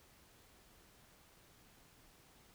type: silence
effects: pink hiss -65 dBFS RMS until 2.54 s